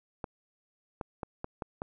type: clicks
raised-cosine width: 1 ms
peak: -21 dBFS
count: 6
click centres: 0.242 / 1.012 / 1.232 / 1.444 / 1.622 / 1.819 s
effects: none